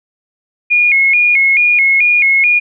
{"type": "tone with vibrato", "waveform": "sine", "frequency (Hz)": 2300, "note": "D7", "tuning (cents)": -37, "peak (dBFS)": -7, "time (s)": [0.7, 2.6], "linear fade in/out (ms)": 20, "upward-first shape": "square", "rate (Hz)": 2.3, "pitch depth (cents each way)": 99, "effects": []}